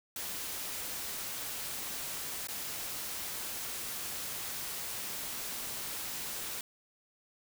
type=noise with dropouts; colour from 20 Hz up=white; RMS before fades=-39 dBFS; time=0.16-6.61 s; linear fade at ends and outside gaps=2 ms; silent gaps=2.472-2.485 s; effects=none